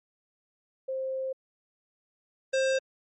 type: tone pair in turn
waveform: sine / square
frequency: 527 / 529.8 Hz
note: C5 / C5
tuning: +12 / +22 cents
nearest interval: unison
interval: 10 cents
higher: second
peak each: -29 / -24 dBFS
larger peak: second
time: 0.88-1.33 / 2.53-2.79 s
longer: first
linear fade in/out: 10 ms
effects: MP3 32 kbps